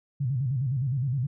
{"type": "tone with vibrato", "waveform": "sine", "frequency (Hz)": 130.81, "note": "C3", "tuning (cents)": 0, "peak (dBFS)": -24, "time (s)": [0.2, 1.27], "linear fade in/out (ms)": 10, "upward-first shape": "square", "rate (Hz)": 9.7, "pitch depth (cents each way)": 130, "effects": []}